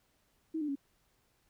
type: tone with pitch steps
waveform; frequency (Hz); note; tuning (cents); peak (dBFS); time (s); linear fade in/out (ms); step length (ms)
sine; 319.3 / 297.9 / 278; D#4 / D4 / C#4; +45 / +25 / +5; -32; 0.54-0.756; 10; 72
effects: pink hiss -73 dBFS RMS until 1.49 s